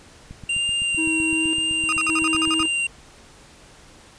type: click train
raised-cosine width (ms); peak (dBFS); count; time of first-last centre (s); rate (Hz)
5; -25; 19; 0.31-2.603; 7.85
type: tone with vibrato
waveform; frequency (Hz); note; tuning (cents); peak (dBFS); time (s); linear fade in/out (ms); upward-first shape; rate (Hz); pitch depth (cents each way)
square; 2777; F7; -10; -21; 0.49-2.87; 5; sine; 1.1; 15
type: tone with tremolo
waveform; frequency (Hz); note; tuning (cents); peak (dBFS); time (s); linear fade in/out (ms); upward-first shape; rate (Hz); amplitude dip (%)
triangle; 320; D#4; +49; -21; 0.97-2.68; 20; square; 0.89; 65
type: tone bursts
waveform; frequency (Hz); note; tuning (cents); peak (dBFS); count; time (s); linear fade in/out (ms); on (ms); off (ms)
35% pulse; 1244.5; D#6; 0; -21; 9; 1.89-2.629; 0; 35; 53
effects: pink hiss -48 dBFS RMS until 4.18 s + resampled to 22050 Hz